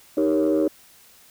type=chord; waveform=sine; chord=Eb dominant seventh; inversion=none; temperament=equal; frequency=311.1 / 392 / 466.2 / 554.4 Hz; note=Eb4 / G4 / Bb4 / Db5; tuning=0 / 0 / 0 / 0 cents; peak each=-19 / -23 / -25 / -23 dBFS; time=0.17-0.68 s; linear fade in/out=5 ms; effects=tanh soft clip ceiling -12 dBFS + white hiss -52 dBFS RMS until 1.3 s